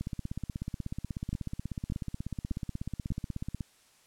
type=two click trains; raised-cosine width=5 ms; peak=-22 / -20 dBFS; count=60 / 4; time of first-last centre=0.01-3.608 / 1.33-3.105 s; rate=16.4 / 1.69 Hz; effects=white hiss -63 dBFS RMS until 4.06 s + low-pass 10000 Hz 12 dB/octave